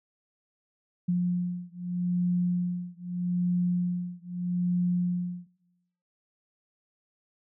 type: beating tone pair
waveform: sine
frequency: 177.2 / 178 Hz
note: F3 / F3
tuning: +25 / +33 cents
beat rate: 0.8 Hz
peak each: -28 dBFS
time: 1.08-5.47 s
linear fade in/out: 10 ms
effects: noise-tail reverb RT60 0.9 s tail -18 dB re dry